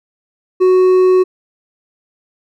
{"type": "tone with hard clipping", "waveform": "triangle", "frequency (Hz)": 370, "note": "F#4", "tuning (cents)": 0, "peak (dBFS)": -8, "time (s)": [0.6, 1.24], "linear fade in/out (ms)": 20, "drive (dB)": 7, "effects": []}